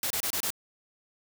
white noise bursts, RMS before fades -30 dBFS, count 5, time 0.03-0.504 s, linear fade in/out 2 ms, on 74 ms, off 26 ms, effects none

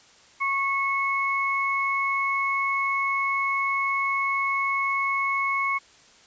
sine tone pair together, 1099 / 2195 Hz, C#6 / C#7, -15 / -18 cents, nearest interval octave, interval 1197 cents, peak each -25 dBFS, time 0.4-5.79 s, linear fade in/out 20 ms, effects white hiss -54 dBFS RMS until 6.26 s + resampled to 16000 Hz

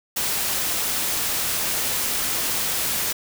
white noise, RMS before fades -24 dBFS, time 0.16-3.13 s, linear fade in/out 10 ms, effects none

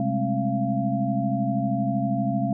sine tone cluster, 129.9 / 200.5 / 213.2 / 268.6 / 686 Hz, C3 / G3 / G#3 / C4 / F5, -12 / +39 / +46 / +46 / -31 cents, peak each -28 dBFS, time 0-2.53 s, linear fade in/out 2 ms, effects none

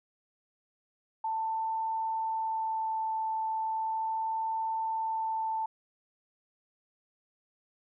sine tone with vibrato, 887 Hz, A5, 14 cents sharp, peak -29 dBFS, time 1.24-5.66 s, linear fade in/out 5 ms, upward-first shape sine, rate 0.36 Hz, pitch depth 8 cents each way, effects none

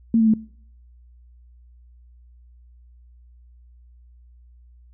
sine tone with pitch steps, 227.6 / 222.5 / 217.6 Hz, A#3 / A3 / A3, -41 / +20 / -19 cents, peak -13 dBFS, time 0.14-0.338 s, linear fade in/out 2 ms, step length 66 ms, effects noise-tail reverb RT60 0.6 s tail -23 dB re dry + added 60 Hz sine -47 dBFS peak until 4.93 s

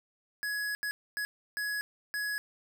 square tone bursts at uneven times, 1679 Hz, G#6, 18 cents sharp, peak -32 dBFS, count 5, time 0.43-0.75 / 0.83-0.91 / 1.17-1.25 / 1.57-1.81 / 2.14-2.38 s, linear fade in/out 0 ms, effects none

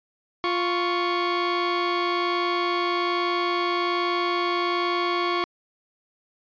sawtooth tone pair together, 349.6 / 1110 Hz, F4 / C#6, +2 / +2 cents, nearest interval octave + minor sixth, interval 2000 cents, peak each -21 dBFS, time 0.44-5.44 s, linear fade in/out 0 ms, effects resampled to 11025 Hz

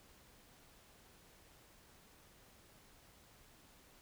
silence, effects pink hiss -64 dBFS RMS until 4.01 s

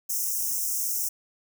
white high-pass noise, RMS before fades -28 dBFS, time 0.09-1.09 s, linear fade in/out 10 ms, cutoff 5400 Hz, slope 96 dB/octave, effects none

